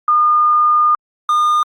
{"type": "tone pair in turn", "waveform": ["sine", "triangle"], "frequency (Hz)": [1216, 1216], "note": ["D#6", "D#6"], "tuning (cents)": [-40, -40], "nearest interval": "unison", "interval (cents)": 0, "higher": "neither", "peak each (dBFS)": -9, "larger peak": "neither", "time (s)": [[0.08, 0.95], [1.29, 1.63]], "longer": "first", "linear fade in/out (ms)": 2, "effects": ["Opus 32 kbps"]}